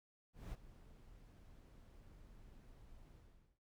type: noise with ADSR envelope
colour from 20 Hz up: brown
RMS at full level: -45 dBFS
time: 0.33-3.59 s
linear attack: 200 ms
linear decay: 26 ms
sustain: -15 dB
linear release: 470 ms
effects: none